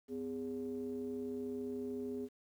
triangle ring-modulated tone, 78.8 Hz, D#2, 23 cents sharp, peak -33 dBFS, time 0.08-2.29 s, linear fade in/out 50 ms, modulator 332 Hz, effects 11-bit

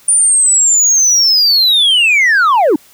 sine linear sweep, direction down, 9397 to 262 Hz, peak -4 dBFS, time 0.08-2.76 s, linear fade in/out 5 ms, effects tanh soft clip ceiling -6 dBFS + white hiss -45 dBFS RMS until 2.93 s

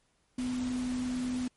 sine tone in noise, 251 Hz, B3, 28 cents sharp, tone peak -30 dBFS, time 0.38-1.48 s, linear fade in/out 5 ms, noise pink, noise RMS -44 dBFS, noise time 0.38-1.48 s, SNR +11 dB, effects pink hiss -72 dBFS RMS until 1.56 s + MP3 48 kbps

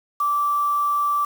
sine tone with quantisation, 1165 Hz, D6, 14 cents flat, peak -18 dBFS, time 0.2-1.25 s, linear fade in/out 5 ms, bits 6, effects none

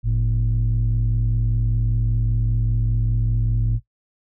sine tone pair together, 47.6 / 112.7 Hz, F#1 / A2, +50 / +42 cents, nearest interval octave + minor third, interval 1492 cents, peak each -18 dBFS, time 0.03-3.8 s, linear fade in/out 50 ms, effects noise-tail reverb RT60 0.1 s tail -17 dB re dry + tanh soft clip ceiling -13 dBFS

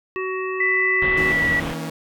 harmonic tone, 374.8 Hz, F#4, 22 cents sharp, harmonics 1 / 3 / 5 / 7, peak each -25 / -30 / -32 / -33 dBFS, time 0.16-1.32 s, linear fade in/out 0 ms
sine tone with pitch glide, 1988 to 1946 Hz, B6 to B6, +11 to -26 cents, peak -17 dBFS, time 0.6-1.6 s, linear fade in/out 5 ms, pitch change -37 cents, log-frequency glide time 1.18-1.48 s
pink low-pass noise, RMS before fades -30 dBFS, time 1.02-1.74 s, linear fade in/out 0 ms, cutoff 3500 Hz, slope 48 dB/octave
sawtooth chord, A# diminished, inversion second, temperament equal with one note detuned, 160.68 / 233.1 / 277.2 Hz, E3 / A#3 / C#4, -44 / 0 / 0 cents, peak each -25 / -30 / -29 dBFS, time 1.17-1.9 s, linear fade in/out 5 ms
effects none

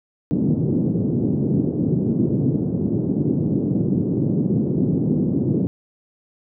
pink band-pass noise, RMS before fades -20 dBFS, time 0.31-5.67 s, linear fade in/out 0 ms, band 130 to 340 Hz, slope 24 dB/octave, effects none

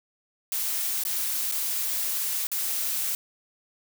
blue noise with dropouts, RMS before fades -28 dBFS, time 0.52-3.15 s, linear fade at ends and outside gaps 1 ms, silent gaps 1.037-1.051 / 1.515-1.521 / 2.47-2.516 s, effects none

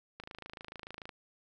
click train, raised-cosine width 0.3 ms, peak -28 dBFS, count 25, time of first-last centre 0.2-1.092 s, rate 26.9 Hz, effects none

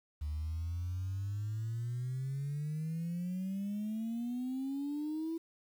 sine exponential sweep, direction up, 73.4 to 332.1 Hz, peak -33 dBFS, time 0.21-5.38 s, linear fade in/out 10 ms, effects tanh soft clip ceiling -31 dBFS + 10-bit

